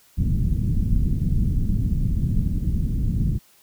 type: low-pass noise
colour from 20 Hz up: pink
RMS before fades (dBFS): -21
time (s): 0.17-3.39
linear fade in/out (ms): 20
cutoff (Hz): 210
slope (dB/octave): 24
effects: white hiss -56 dBFS RMS until 3.62 s